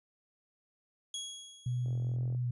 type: tone with exponential decay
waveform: 25% pulse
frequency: 3322 Hz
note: G#7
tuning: in tune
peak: -32 dBFS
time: 1.14-2.16 s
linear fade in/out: 2 ms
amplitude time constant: 220 ms
type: tone with vibrato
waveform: sine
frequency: 122.6 Hz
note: B2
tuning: 12 cents flat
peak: -30 dBFS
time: 1.66-2.51 s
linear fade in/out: 5 ms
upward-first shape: square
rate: 1.9 Hz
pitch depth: 13 cents each way
type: click train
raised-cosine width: 2 ms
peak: -36 dBFS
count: 22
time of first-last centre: 1.86-2.348 s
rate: 43 Hz
effects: resampled to 24000 Hz